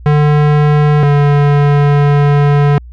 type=tone pair in turn; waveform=square; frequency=148.6 / 144.45 Hz; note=D3 / D3; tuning=+21 / -28 cents; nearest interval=unison; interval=49 cents; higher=first; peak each=-7 dBFS; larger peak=neither; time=0.06-1.03 / 1.03-2.78 s; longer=second; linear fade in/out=0 ms; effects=added 60 Hz sine -29 dBFS peak until 2.92 s + low-pass 2000 Hz 12 dB/octave